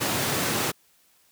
pink high-pass noise, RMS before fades -26 dBFS, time 0-0.72 s, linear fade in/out 20 ms, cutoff 110 Hz, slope 24 dB/octave, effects white hiss -62 dBFS RMS until 1.31 s

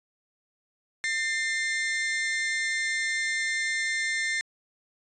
40% pulse tone pair together, 1802.6 / 2093 Hz, A6 / C7, +41 / 0 cents, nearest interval minor third, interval 259 cents, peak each -28 dBFS, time 1.04-4.41 s, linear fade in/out 0 ms, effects resampled to 22050 Hz

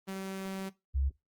sawtooth / sine tone pair in turn, 192 / 68.01 Hz, G3 / C#2, -36 / -32 cents, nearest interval octave + tritone, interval 1796 cents, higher first, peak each -32 / -27 dBFS, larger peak second, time 0.07-0.7 / 0.94-1.1 s, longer first, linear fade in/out 20 ms, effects noise-tail reverb RT60 0.2 s tail -17 dB re dry + Opus 24 kbps

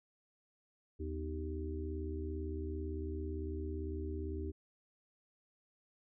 harmonic tone with a mistuned harmonic, 77.78 Hz, D#2, in tune, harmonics 1 / 3 / 4 / 5, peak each -39 / -49 / -45 / -44 dBFS, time 0.99-4.52 s, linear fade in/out 20 ms, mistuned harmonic 3, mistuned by +110 cents, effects none

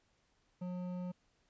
sine tone with hard clipping, 180 Hz, F#3, 47 cents flat, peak -40 dBFS, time 0.61-1.12 s, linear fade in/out 10 ms, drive 10 dB, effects pink hiss -75 dBFS RMS until 1.49 s + resampled to 16000 Hz

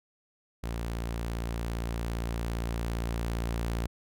sawtooth tone with level ramp, 57.5 Hz, A#1, 23 cents flat, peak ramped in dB -28 to -25 dBFS, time 0.63-3.87 s, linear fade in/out 10 ms, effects none

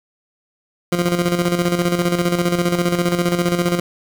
20% pulse tone with tremolo, 174.61 Hz, F3, in tune, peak -9 dBFS, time 0.92-3.8 s, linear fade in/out 5 ms, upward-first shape square, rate 15 Hz, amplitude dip 55%, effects 7-bit

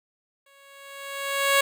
10% pulse tone with exponential growth, 554.4 Hz, C#5, in tune, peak -8 dBFS, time 0.46-1.61 s, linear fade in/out 5 ms, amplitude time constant 250 ms, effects none

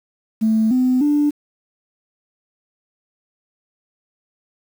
sine tone with pitch steps, 220 / 254.2 / 293.7 Hz, A3 / C4 / D4, 0 / -50 / 0 cents, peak -12 dBFS, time 0.41-1.31 s, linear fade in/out 20 ms, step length 300 ms, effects tanh soft clip ceiling -9 dBFS + 7-bit

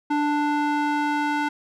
square tone with band-pass filter sweep, 294.8 Hz, D4, 7 cents sharp, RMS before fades -23 dBFS, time 0.1-1.49 s, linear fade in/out 10 ms, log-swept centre 740 to 1200 Hz, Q 1, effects none

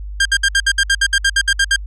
sawtooth tone bursts, 1600 Hz, G6, 35 cents sharp, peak -7 dBFS, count 14, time 0.2-1.762 s, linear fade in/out 5 ms, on 54 ms, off 62 ms, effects added 50 Hz sine -25 dBFS peak until 1.86 s + resampled to 22050 Hz

